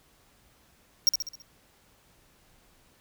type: tone with echo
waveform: square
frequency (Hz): 5588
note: F8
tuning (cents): 0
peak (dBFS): -17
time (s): 1.07-1.09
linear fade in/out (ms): 0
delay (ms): 66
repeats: 5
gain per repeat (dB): -6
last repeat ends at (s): 1.42
effects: pink hiss -62 dBFS RMS until 3 s

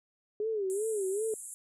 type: tone with vibrato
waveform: sine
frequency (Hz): 410.5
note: G#4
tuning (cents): -20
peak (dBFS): -29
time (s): 0.4-1.34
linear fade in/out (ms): 2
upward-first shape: sine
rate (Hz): 2.6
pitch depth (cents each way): 150
type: band-pass noise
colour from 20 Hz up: white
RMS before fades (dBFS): -44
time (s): 0.7-1.54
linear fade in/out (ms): 0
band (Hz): 7200 to 11000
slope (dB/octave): 96
effects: none

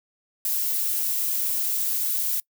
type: noise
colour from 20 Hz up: violet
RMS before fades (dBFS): -25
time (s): 0.45-2.4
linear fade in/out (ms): 2
effects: noise-tail reverb RT60 0.1 s tail -25 dB re dry

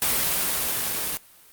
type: noise with level ramp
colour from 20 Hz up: white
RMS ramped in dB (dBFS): -22 to -28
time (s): 0.02-1.17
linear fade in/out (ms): 0
effects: white hiss -52 dBFS RMS until 1.52 s + Opus 32 kbps

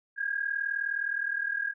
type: tone pair together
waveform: sine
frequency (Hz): 1609.5 / 1649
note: G6 / G#6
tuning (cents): +45 / -13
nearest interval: unison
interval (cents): 42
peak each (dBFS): -31 / -31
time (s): 0.16-1.74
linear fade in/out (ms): 50
effects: none

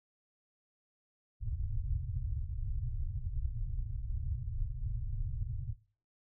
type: low-pass noise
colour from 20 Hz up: pink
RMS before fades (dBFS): -36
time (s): 1.4-5.75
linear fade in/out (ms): 50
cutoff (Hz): 130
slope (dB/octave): 96
effects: noise-tail reverb RT60 0.4 s tail -18 dB re dry

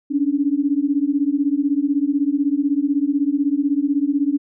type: beating tone pair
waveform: sine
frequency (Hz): 277.1 / 293.1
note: C#4 / D4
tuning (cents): -1 / -3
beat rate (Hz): 16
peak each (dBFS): -19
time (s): 0.1-4.38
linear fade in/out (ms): 20
effects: none

